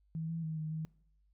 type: tone with pitch steps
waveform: sine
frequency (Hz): 160.8 / 164.9 / 158.3 / 155.8 / 158.1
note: E3 / E3 / D#3 / D#3 / D#3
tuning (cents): -43 / +1 / +30 / +3 / +28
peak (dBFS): -35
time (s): 0.15-0.85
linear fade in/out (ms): 0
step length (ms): 140
effects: noise-tail reverb RT60 0.7 s tail -23 dB re dry + added 50 Hz sine -67 dBFS peak until 1.33 s